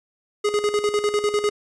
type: tone with tremolo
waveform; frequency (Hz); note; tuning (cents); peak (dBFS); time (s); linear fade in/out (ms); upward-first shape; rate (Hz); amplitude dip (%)
square; 415.6; G#4; +1; -18; 0.44-1.5; 10; square; 10; 65
effects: resampled to 22050 Hz